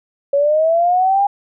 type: linear sweep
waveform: sine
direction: up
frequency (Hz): 554.4 to 813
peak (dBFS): -11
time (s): 0.33-1.27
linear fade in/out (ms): 5
effects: none